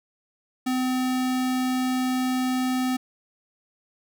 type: tone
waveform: square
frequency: 255.7 Hz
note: C4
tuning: 40 cents flat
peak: -23 dBFS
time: 0.66-2.97 s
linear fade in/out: 10 ms
effects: none